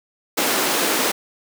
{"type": "high-pass noise", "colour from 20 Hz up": "pink", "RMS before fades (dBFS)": -20, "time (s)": [0.37, 1.12], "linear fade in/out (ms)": 10, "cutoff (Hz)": 250, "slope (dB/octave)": 24, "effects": []}